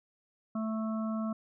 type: harmonic tone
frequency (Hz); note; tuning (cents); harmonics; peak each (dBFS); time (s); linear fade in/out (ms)
220; A3; 0; 1 / 3 / 5 / 6; -31 / -41 / -44 / -45; 0.55-1.33; 5
effects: none